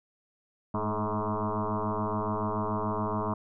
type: tone with frequency modulation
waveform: sine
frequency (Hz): 427.5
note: A4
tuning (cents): -50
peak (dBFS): -27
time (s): 0.74-3.34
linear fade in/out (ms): 5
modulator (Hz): 106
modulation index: 6.9
effects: none